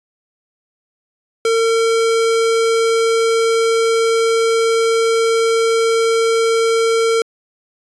square tone, 454.6 Hz, A#4, 43 cents flat, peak -13 dBFS, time 1.45-7.22 s, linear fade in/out 2 ms, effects resampled to 22050 Hz

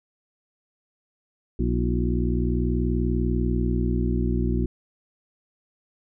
harmonic tone with a mistuned harmonic, 60.3 Hz, B1, 41 cents flat, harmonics 1 / 2 / 3 / 4 / 5 / 6, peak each -24 / -28 / -29 / -28 / -32 / -31 dBFS, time 1.59-4.66 s, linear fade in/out 5 ms, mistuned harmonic 5, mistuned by +110 cents, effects none

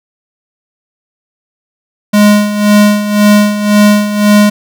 square tone with tremolo, 207.7 Hz, G#3, in tune, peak -3 dBFS, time 2.13-4.5 s, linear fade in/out 10 ms, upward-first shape sine, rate 1.9 Hz, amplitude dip 70%, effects none

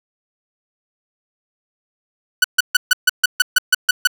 sawtooth tone bursts, 1485 Hz, F#6, 6 cents sharp, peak -5 dBFS, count 11, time 2.42-4.073 s, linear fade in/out 5 ms, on 23 ms, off 140 ms, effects none

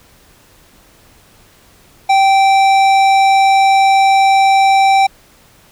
sine tone with tanh clipping, 779 Hz, G5, 11 cents flat, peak -9 dBFS, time 2.09-5.07 s, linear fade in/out 10 ms, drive 15 dB, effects pink hiss -47 dBFS RMS until 5.71 s

